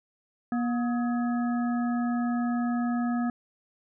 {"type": "harmonic tone with a mistuned harmonic", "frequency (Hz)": 240, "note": "B3", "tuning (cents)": -49, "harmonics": [1, 3, 5, 7], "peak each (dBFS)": [-25, -35, -39, -42], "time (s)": [0.52, 3.3], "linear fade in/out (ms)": 2, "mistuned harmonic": 5, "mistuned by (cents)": 94, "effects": []}